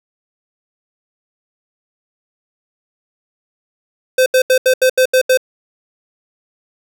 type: tone bursts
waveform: square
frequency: 515 Hz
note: C5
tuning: 28 cents flat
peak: -9 dBFS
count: 8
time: 4.18-5.374 s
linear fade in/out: 5 ms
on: 81 ms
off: 78 ms
effects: none